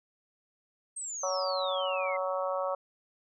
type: exponential sweep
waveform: sine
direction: down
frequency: 8500 to 2044 Hz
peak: -35 dBFS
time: 0.96-2.17 s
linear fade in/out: 10 ms
type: harmonic tone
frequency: 186.5 Hz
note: F#3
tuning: 14 cents sharp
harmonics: 3 / 4 / 5 / 6 / 7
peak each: -31 / -38 / -39 / -36 / -39 dBFS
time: 1.23-2.75 s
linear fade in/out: 5 ms
effects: none